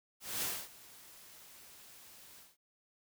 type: noise with ADSR envelope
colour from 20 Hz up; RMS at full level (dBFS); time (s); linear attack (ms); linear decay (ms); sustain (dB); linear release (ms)
white; -35; 0.2-2.57; 220; 260; -21; 180
effects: none